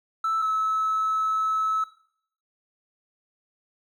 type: tone pair in turn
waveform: triangle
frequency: 1319 / 1298.6 Hz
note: E6 / E6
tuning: +1 / -26 cents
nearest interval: unison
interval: 27 cents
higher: first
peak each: -19 dBFS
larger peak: neither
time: 0.24-0.42 / 0.42-1.84 s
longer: second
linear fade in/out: 5 ms
effects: noise-tail reverb RT60 0.6 s tail -18 dB re dry + tanh soft clip ceiling -18 dBFS